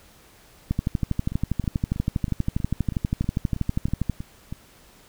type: two click trains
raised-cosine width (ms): 5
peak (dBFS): -19 / -10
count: 11 / 43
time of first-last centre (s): 1.32-4.525 / 0.71-4.097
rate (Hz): 3.12 / 12.4
effects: pink hiss -53 dBFS RMS until 5.08 s